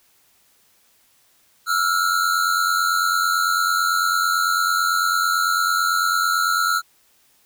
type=tone pair together; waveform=square; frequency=1326 / 1415 Hz; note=E6 / F6; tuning=+10 / +22 cents; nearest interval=minor second; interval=112 cents; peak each=-21 dBFS; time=1.66-6.82 s; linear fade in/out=50 ms; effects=white hiss -59 dBFS RMS until 7.45 s